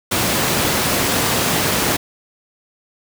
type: high-pass noise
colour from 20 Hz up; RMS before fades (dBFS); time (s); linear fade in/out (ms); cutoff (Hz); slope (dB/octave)
pink; -18; 0.11-1.97; 10; 110; 12
effects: none